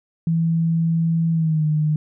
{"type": "tone with pitch glide", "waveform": "sine", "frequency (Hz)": [164.8, 152.88], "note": ["E3", "D#3"], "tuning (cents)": [0, -30], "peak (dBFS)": -16, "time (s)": [0.27, 1.96], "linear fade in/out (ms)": 2, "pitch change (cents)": -130, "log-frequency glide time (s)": [1.32, 1.66], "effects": []}